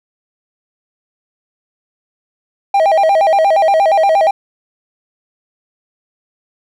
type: tone with vibrato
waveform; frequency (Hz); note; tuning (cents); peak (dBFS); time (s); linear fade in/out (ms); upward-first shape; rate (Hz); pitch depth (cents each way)
triangle; 713; F5; +36; -6; 2.74-4.31; 5; square; 8.5; 190
effects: none